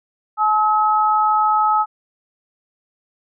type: tone pair together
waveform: sine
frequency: 856 / 1282.6 Hz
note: A5 / E6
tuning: -48 / -48 cents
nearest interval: perfect fifth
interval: 700 cents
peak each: -16 / -16 dBFS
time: 0.37-1.86 s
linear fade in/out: 50 ms
effects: none